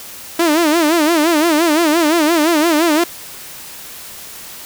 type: tone with vibrato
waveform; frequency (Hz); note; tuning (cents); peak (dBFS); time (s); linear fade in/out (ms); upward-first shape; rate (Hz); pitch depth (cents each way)
sawtooth; 319.8; D#4; +48; -7; 0.39-3.04; 5; sine; 5.8; 140
effects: white hiss -33 dBFS RMS until 4.65 s